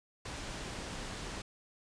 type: low-pass noise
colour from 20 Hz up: pink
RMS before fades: -42 dBFS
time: 0.25-1.42 s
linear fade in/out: 5 ms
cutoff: 8300 Hz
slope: 12 dB/octave
effects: resampled to 22050 Hz